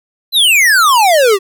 square exponential sweep, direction down, 4148 to 370 Hz, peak -7 dBFS, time 0.32-1.39 s, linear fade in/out 50 ms, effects none

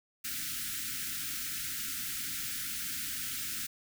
white band-stop noise, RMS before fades -37 dBFS, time 0.24-3.67 s, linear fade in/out 10 ms, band 320 to 1300 Hz, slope 96 dB/octave, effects none

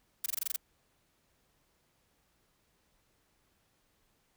blue noise bursts, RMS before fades -32 dBFS, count 8, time 0.24-0.562 s, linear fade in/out 5 ms, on 21 ms, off 22 ms, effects pink hiss -73 dBFS RMS until 4.36 s

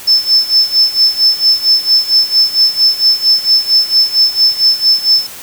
sine tone with tremolo, 5270 Hz, E8, 1 cent flat, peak -4 dBFS, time 0.07-5.27 s, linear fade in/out 10 ms, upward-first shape sine, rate 4.4 Hz, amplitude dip 85%, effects white hiss -30 dBFS RMS until 5.42 s

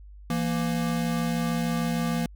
square tone pair together, 167.84 / 234.3 Hz, E3 / A#3, +31 / +9 cents, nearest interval tritone, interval 578 cents, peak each -28 dBFS, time 0.3-2.26 s, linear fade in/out 2 ms, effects added 50 Hz sine -43 dBFS peak until 2.35 s

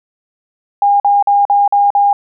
sine tone bursts, 810 Hz, G#5, 43 cents flat, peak -7 dBFS, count 6, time 0.82-2.13 s, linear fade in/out 2 ms, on 180 ms, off 46 ms, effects none

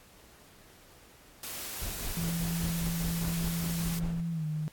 white noise, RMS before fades -39 dBFS, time 1.43-3.99 s, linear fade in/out 2 ms
brown noise with tremolo, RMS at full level -36 dBFS, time 1.81-4.21 s, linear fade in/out 10 ms, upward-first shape sine, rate 5 Hz, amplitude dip 65%
sine tone with pitch glide, 167.9 to 153.96 Hz, E3 to D#3, +32 to -18 cents, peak -30 dBFS, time 2.17-4.68 s, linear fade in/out 0 ms, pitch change -150 cents, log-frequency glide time 4.31-4.45 s
effects pink hiss -57 dBFS RMS until 4.72 s + AAC 64 kbps

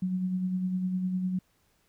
sine tone with tremolo, 184.3 Hz, F#3, 7 cents flat, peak -25 dBFS, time 0.02-1.39 s, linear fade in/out 5 ms, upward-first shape sine, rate 9.9 Hz, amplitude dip 40%, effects pink hiss -69 dBFS RMS until 1.88 s

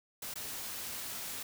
white noise with dropouts, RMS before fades -41 dBFS, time 0.22-1.43 s, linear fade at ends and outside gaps 5 ms, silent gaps 0.34-0.356 s, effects none

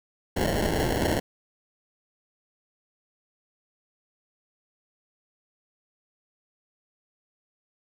white noise with sample-and-hold, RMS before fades -25 dBFS, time 0.36-1.2 s, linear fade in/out 10 ms, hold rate 1225 Hz, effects none

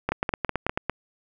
two click trains, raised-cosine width 0.5 ms, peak -9 / -9 dBFS, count 7 / 5, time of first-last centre 0.12-0.775 / 0.09-0.896 s, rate 9.16 / 4.96 Hz, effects none

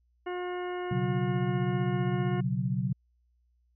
harmonic tone, 358.8 Hz, F4, 47 cents sharp, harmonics 1 / 2 / 3 / 4 / 5 / 6 / 8, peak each -33 / -39 / -43 / -45 / -47 / -49 / -51 dBFS, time 0.26-2.41 s, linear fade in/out 10 ms
sine chord, B suspended second, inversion none, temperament just, 123.47 / 138.9 / 185.21 Hz, B2 / C#3 / F#3, 0 / +4 / +2 cents, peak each -31 dBFS, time 0.91-2.93 s, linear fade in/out 5 ms
effects added 60 Hz sine -66 dBFS peak until 3.75 s

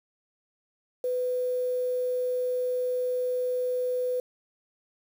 sine tone with quantisation, 500 Hz, B4, 21 cents sharp, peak -25 dBFS, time 1.04-4.2 s, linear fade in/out 2 ms, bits 8, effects none

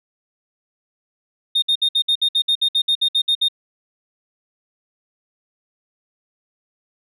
sine tone bursts, 3676 Hz, A#7, 25 cents flat, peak -12 dBFS, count 15, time 1.55-3.485 s, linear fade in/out 10 ms, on 73 ms, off 60 ms, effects tanh soft clip ceiling -12 dBFS

